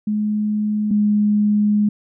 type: tone pair in turn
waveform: sine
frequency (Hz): 211.1 / 208.6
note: G#3 / G#3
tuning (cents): +29 / +8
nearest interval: unison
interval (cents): 21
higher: first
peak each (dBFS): -17 / -13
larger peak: second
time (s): 0.07-0.91 / 0.91-1.89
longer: second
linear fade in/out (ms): 5
effects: none